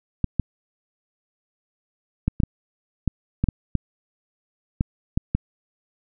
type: clicks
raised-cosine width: 5 ms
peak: -7 dBFS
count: 12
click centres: 0.243 / 0.397 / 2.28 / 2.402 / 2.435 / 3.077 / 3.44 / 3.487 / 3.753 / 4.809 / 5.175 / 5.35 s
effects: none